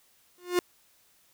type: tone with exponential growth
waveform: 45% pulse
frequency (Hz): 356.3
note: F4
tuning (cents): +35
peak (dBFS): -19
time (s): 0.38-0.59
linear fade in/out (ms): 1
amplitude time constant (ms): 44
effects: white hiss -64 dBFS RMS until 1.33 s